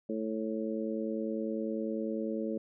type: harmonic tone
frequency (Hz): 110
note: A2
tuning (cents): 0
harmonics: 2 / 3 / 4 / 5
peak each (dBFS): -35 / -37 / -38 / -39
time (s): 0.09-2.58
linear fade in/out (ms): 5
effects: none